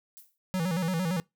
violet noise with exponential decay, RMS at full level -45 dBFS, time 0.17-0.38 s, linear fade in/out 0 ms, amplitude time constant 45 ms
square tone with vibrato, 174.61 Hz, F3, in tune, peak -27 dBFS, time 0.54-1.2 s, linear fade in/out 0 ms, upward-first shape square, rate 8.8 Hz, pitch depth 110 cents each way
effects noise-tail reverb RT60 0.2 s tail -24 dB re dry

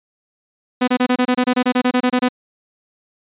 sawtooth tone bursts, 250.3 Hz, B3, 23 cents sharp, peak -9 dBFS, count 16, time 0.81-2.287 s, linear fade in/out 10 ms, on 67 ms, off 27 ms, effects resampled to 8000 Hz

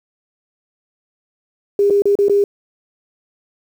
sine tone with dropouts, 403.8 Hz, G#4, 49 cents flat, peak -10 dBFS, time 1.79-2.44 s, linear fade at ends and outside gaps 2 ms, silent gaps 1.9-1.905 / 2.021-2.055 / 2.154-2.188 / 2.284-2.296 s, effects 7-bit

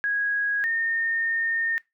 sine tone pair in turn, 1653 / 1827.8 Hz, G#6 / A#6, -9 / -35 cents, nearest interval major second, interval 174 cents, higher second, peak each -22 dBFS, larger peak neither, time 0.04-0.64 / 0.64-1.78 s, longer second, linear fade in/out 0 ms, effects noise-tail reverb RT60 0.2 s tail -21 dB re dry

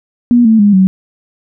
sine tone with pitch steps, 240.8 / 222.1 / 204.8 / 188.93 Hz, B3 / A3 / G#3 / F#3, -44 / +16 / -24 / +36 cents, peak -4 dBFS, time 0.31-0.87 s, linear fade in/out 0 ms, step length 140 ms, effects none

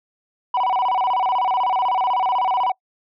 sine tone with vibrato, 859 Hz, A5, 42 cents flat, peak -14 dBFS, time 0.54-2.72 s, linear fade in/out 5 ms, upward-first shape square, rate 16 Hz, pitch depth 230 cents each way, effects noise-tail reverb RT60 0.1 s tail -25 dB re dry + tanh soft clip ceiling -16 dBFS

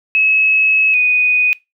sine tone pair in turn, 2576 / 2487 Hz, E7 / D#7, -41 / -1 cents, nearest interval minor second, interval 60 cents, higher first, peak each -10 dBFS, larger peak neither, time 0.15-0.94 / 0.94-1.53 s, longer first, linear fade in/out 0 ms, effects noise-tail reverb RT60 0.2 s tail -21 dB re dry

